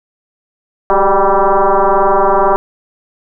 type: tone with frequency modulation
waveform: sine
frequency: 185 Hz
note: F#3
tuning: in tune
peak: -7 dBFS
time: 0.9-2.56 s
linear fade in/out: 0 ms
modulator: 196 Hz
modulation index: 5.4
effects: none